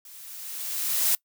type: noise with level ramp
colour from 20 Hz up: blue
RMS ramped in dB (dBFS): -47 to -21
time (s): 0.05-1.15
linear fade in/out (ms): 2
effects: noise-tail reverb RT60 0.1 s tail -24 dB re dry